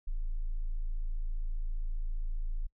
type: tone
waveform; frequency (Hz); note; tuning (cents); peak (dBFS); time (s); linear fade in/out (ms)
sine; 27.5; A0; 0; -29; 0.07-2.67; 10
effects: noise-tail reverb RT60 0.1 s tail -26 dB re dry + tanh soft clip ceiling -25 dBFS